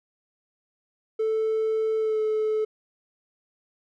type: tone with pitch glide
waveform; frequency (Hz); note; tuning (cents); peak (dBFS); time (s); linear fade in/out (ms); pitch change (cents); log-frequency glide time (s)
triangle; 440 to 432.7; A4 to A4; 0 to -29; -19; 1.19-2.65; 10; -29; 1.98-2.2
effects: tanh soft clip ceiling -17 dBFS